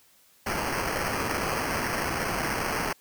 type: noise with sample-and-hold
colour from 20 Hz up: violet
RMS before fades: -29 dBFS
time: 0.46-2.93 s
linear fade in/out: 5 ms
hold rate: 3675 Hz
effects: white hiss -60 dBFS RMS until 3 s